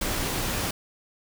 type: noise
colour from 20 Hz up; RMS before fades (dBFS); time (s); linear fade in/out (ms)
pink; -28; 0.01-0.71; 5
effects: none